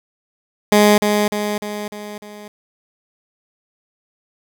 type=tone with echo; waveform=15% pulse; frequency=208.3 Hz; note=G#3; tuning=5 cents sharp; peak=-3 dBFS; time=0.72-0.98 s; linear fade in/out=2 ms; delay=300 ms; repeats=5; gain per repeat=-5 dB; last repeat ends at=2.48 s; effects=none